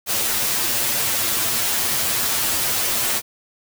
white noise with comb filter, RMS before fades -21 dBFS, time 0.06-3.22 s, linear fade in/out 50 ms, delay 8.9 ms, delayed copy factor +1, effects none

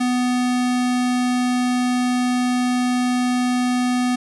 square tone, 248.5 Hz, B3, 11 cents sharp, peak -18 dBFS, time 0-4.16 s, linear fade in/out 10 ms, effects resampled to 24000 Hz + 8-bit

